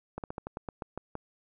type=slowing click train; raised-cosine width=1 ms; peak=-22 dBFS; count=10; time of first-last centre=0.18-1.154 s; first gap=58 ms; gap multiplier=1.15; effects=none